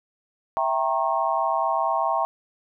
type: chord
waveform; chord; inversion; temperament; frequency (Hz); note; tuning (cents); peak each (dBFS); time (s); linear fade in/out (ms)
sine; E diminished seventh; none; equal with one note detuned; 659.3 / 784 / 932.3 / 1084.7; E5 / G5 / Bb5 / Db6; 0 / 0 / 0 / -38; -26; 0.57-2.25; 0
effects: none